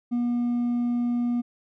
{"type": "tone with hard clipping", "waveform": "sine", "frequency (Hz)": 240.7, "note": "B3", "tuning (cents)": -44, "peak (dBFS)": -23, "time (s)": [0.11, 1.42], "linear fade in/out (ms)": 20, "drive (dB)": 2, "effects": []}